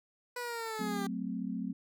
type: linear sweep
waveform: 15% pulse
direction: down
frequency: 493.9 to 391.3 Hz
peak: -30 dBFS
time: 0.36-1.07 s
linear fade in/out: 5 ms
type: chord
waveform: sine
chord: F# diminished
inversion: none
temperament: equal with one note detuned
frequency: 185 / 220 / 259.5 Hz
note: F#3 / A3 / C4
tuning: 0 / 0 / -14 cents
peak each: -38 dBFS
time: 0.79-1.73 s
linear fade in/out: 10 ms
effects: none